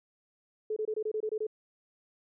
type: tone bursts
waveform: sine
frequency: 431.7 Hz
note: A4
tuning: 33 cents flat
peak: -29 dBFS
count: 9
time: 0.7-1.468 s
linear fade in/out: 5 ms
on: 64 ms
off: 24 ms
effects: none